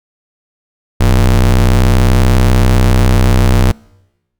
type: ring-modulated tone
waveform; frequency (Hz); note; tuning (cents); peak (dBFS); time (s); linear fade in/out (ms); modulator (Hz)
square; 64; C2; -38; -4; 1-3.72; 10; 30.2
effects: noise-tail reverb RT60 1.0 s tail -26 dB re dry